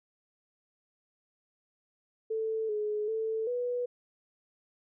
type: tone with pitch steps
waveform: sine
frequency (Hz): 442.3 / 421.9 / 442.9 / 489.9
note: A4 / G#4 / A4 / B4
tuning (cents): +9 / +27 / +11 / -14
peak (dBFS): -29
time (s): 2.3-3.86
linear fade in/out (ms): 10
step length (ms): 390
effects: none